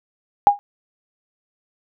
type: tone with exponential decay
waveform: sine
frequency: 814 Hz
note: G#5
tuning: 35 cents flat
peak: -3 dBFS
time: 0.47-0.59 s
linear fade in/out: 0 ms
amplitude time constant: 26 ms
effects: none